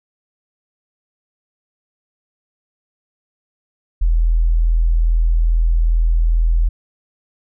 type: tone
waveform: sine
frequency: 41.2 Hz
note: E1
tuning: in tune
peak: -11 dBFS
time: 4.01-6.69 s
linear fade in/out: 10 ms
effects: none